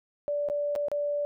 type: tone with dropouts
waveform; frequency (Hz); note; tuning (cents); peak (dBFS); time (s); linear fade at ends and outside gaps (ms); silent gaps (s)
sine; 582; D5; -16; -26; 0.28-1.25; 0; 0.487-0.499 / 0.753-0.76 / 0.884-0.916
effects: none